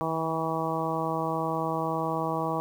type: harmonic tone with a mistuned harmonic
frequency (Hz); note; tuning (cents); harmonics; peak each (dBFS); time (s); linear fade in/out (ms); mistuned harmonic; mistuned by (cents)
161.8; E3; -32; 1 / 2 / 3 / 4 / 5 / 6 / 7; -34 / -34 / -34 / -34 / -34 / -34 / -34; 0.01-2.6; 0; 1; -19
effects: 9-bit